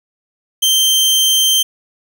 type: tone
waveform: sawtooth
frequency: 3136 Hz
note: G7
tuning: in tune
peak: -7 dBFS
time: 0.62-1.63 s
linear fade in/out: 10 ms
effects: none